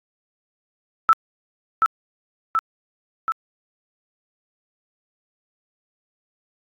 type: tone with echo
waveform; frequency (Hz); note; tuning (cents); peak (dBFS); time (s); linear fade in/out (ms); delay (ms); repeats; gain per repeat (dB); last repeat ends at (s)
sine; 1318.5; E6; 0; -10; 1.09-1.13; 0; 730; 3; -3; 3.32
effects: AAC 64 kbps